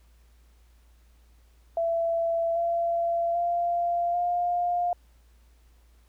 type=tone with pitch steps; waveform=sine; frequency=669 / 680.7 / 692.6 / 704.7 Hz; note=E5 / F5 / F5 / F5; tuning=+25 / -45 / -15 / +15 cents; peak=-23 dBFS; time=1.77-4.93 s; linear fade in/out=2 ms; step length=790 ms; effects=added 58 Hz sine -55 dBFS peak until 6.08 s + pink hiss -67 dBFS RMS until 6.08 s